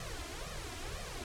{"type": "noise with flanger", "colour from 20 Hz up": "pink", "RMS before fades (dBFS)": -42, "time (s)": [0, 1.24], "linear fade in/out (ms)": 2, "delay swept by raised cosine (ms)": [1.6, 3], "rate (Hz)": 2, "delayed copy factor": 0.95, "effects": ["low-pass 9000 Hz 12 dB/octave"]}